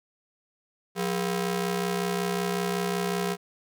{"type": "ring-modulated tone", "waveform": "sawtooth", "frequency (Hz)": 293.4, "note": "D4", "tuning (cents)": -2, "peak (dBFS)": -19, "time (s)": [0.95, 3.37], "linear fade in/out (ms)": 50, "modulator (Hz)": 114, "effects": []}